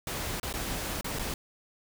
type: noise with dropouts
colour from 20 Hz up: pink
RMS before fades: -34 dBFS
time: 0.07-1.34 s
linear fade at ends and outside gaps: 2 ms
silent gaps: 0.399-0.43 / 0.528-0.538 / 1.011-1.044 / 1.188-1.193 s
effects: none